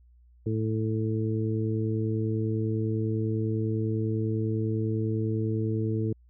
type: harmonic tone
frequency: 110 Hz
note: A2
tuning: in tune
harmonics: 1 / 2 / 3 / 4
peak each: -27 / -33 / -32 / -34 dBFS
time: 0.46-6.13 s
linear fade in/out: 5 ms
effects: added 60 Hz sine -54 dBFS peak until 6.29 s